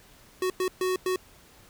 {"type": "tone bursts at uneven times", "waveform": "square", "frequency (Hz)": 370, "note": "F#4", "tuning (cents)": 0, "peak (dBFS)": -25, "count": 4, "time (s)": [[0.42, 0.5], [0.6, 0.68], [0.81, 0.96], [1.06, 1.16]], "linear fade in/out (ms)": 2, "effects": ["pink hiss -55 dBFS RMS until 1.69 s"]}